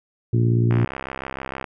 harmonic tone, 58.27 Hz, A#1, in tune, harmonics 2 / 3 / 4 / 5 / 6 / 7, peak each -16 / -28 / -27 / -30 / -27 / -35 dBFS, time 0.33-0.85 s, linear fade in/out 5 ms
click train, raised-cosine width 0.5 ms, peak -14 dBFS, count 63, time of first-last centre 0.71-1.642 s, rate 66.5 Hz
effects none

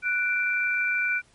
sine tone pair together, 1480 / 2351 Hz, F#6 / D7, 0 / +1 cents, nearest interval minor sixth, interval 801 cents, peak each -25 dBFS, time 0.02-1.22 s, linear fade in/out 50 ms, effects pink hiss -60 dBFS RMS until 1.34 s + MP3 48 kbps

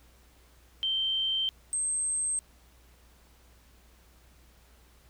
sine tone pair in turn, 3127 / 8348 Hz, G7 / C9, -5 / -5 cents, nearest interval octave + perfect fourth, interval 1700 cents, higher second, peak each -26 / -27 dBFS, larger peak first, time 0.83-1.49 / 1.73-2.39 s, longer neither, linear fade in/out 0 ms, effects added 60 Hz sine -58 dBFS peak until 5.09 s + pink hiss -62 dBFS RMS until 5.09 s

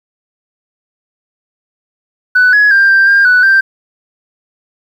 sine tone with pitch steps, 1494 / 1680 / 1589 / 1575 / 1601 / 1485 / 1571 Hz, F#6 / G#6 / G6 / G6 / G6 / F#6 / G6, +16 / +19 / +23 / +8 / +36 / +6 / +3 cents, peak -3 dBFS, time 2.35-3.61 s, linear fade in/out 10 ms, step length 180 ms, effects tanh soft clip ceiling -2 dBFS + 7-bit

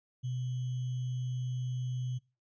sine tone with sample-and-hold, 125.8 Hz, B2, 32 cents sharp, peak -32 dBFS, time 0.23-2.19 s, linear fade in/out 20 ms, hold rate 3150 Hz, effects noise-tail reverb RT60 0.3 s tail -23 dB re dry + resampled to 16000 Hz

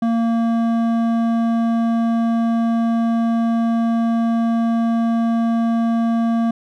triangle tone with hard clipping, 230 Hz, A#3, 23 cents flat, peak -17 dBFS, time 0.02-6.51 s, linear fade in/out 5 ms, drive 14 dB, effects none

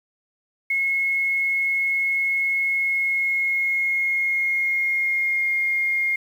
sine tone with pitch glide, 2174 to 2132 Hz, C#7 to C7, -34 to +32 cents, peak -19 dBFS, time 0.7-6.16 s, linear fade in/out 5 ms, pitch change -34 cents, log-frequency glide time 2.61-5.51 s, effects 8-bit

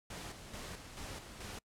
pink noise with tremolo, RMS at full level -45 dBFS, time 0.1-1.59 s, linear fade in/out 5 ms, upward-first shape square, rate 2.3 Hz, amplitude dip 50%, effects noise-tail reverb RT60 0.1 s tail -26 dB re dry + low-pass 10000 Hz 12 dB/octave

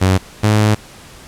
sawtooth tone pair in turn, 94 / 106.51 Hz, F#2 / G#2, +28 / +44 cents, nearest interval major second, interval 216 cents, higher second, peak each -6 dBFS, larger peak neither, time 0.01-0.18 / 0.43-0.75 s, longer second, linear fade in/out 10 ms, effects pink hiss -39 dBFS RMS until 1.27 s + low-pass 11000 Hz 12 dB/octave

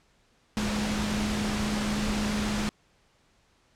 sine tone in noise, 210 Hz, G#3, 19 cents sharp, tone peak -28 dBFS, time 0.57-2.69 s, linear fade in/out 0 ms, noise pink, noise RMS -31 dBFS, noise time 0.57-2.69 s, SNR 0 dB, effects pink hiss -65 dBFS RMS until 3.75 s + low-pass 7000 Hz 12 dB/octave

